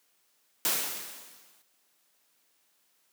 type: noise with exponential decay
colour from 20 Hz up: white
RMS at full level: -25 dBFS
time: 0.65-1.62 s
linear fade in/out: 1 ms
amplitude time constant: 210 ms
effects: white hiss -70 dBFS RMS until 3.12 s + high-pass 200 Hz 12 dB/octave